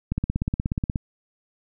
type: click train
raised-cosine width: 5 ms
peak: -11 dBFS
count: 15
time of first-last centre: 0.12-0.958 s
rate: 16.7 Hz
effects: none